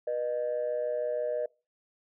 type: tone pair together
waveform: sine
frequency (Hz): 485.6 / 611.8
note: B4 / D#5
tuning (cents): -29 / -29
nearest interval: major third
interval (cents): 400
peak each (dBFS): -31 / -29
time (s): 0.07-1.46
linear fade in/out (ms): 5
effects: noise-tail reverb RT60 0.3 s tail -24 dB re dry + tanh soft clip ceiling -23 dBFS